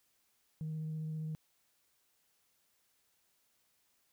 sine tone with vibrato, 156.6 Hz, D#3, 11 cents sharp, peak -35 dBFS, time 0.61-1.35 s, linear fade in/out 0 ms, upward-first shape sine, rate 15 Hz, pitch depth 11 cents each way, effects tanh soft clip ceiling -34 dBFS + white hiss -75 dBFS RMS until 4.12 s

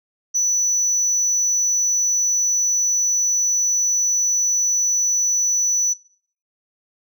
sine tone, 5950 Hz, F#8, 9 cents sharp, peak -14 dBFS, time 0.34-5.94 s, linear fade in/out 20 ms, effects noise-tail reverb RT60 0.5 s tail -18 dB re dry + tanh soft clip ceiling -14 dBFS

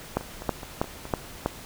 two click trains, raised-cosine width 1 ms, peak -23 / -9 dBFS, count 5 / 5, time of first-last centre 0.21-1.054 / 0.17-1.46 s, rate 4.74 / 3.1 Hz, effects pink hiss -43 dBFS RMS until 1.65 s

